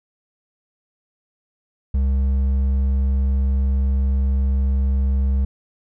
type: tone with hard clipping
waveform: triangle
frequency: 67.3 Hz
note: C2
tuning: 49 cents sharp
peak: -17 dBFS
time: 1.94-5.45 s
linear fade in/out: 5 ms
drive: 8 dB
effects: none